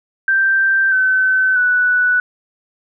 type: tone with pitch steps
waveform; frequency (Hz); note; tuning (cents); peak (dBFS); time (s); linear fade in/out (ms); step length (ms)
sine; 1568 / 1524.2 / 1481.7; G6 / G6 / F#6; 0 / -49 / +2; -11; 0.28-2.2; 2; 640
effects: none